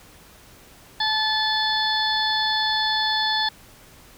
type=harmonic tone with a mistuned harmonic; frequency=870 Hz; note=A5; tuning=20 cents flat; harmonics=1 / 2 / 4 / 5 / 6; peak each=-25 / -26 / -25 / -26 / -34 dBFS; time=1-3.49 s; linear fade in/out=5 ms; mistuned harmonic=6; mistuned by=-48 cents; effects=pink hiss -49 dBFS RMS until 4.17 s